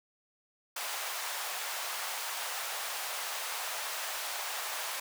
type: high-pass noise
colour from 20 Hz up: pink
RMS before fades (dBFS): -37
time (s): 0.76-5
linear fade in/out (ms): 5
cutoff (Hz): 680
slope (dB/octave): 24
effects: none